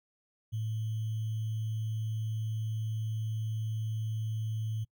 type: tone with sample-and-hold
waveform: sine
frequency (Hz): 110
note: A2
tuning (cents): 0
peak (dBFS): -31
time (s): 0.52-4.85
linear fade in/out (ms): 20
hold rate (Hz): 3150
effects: noise-tail reverb RT60 0.1 s tail -25 dB re dry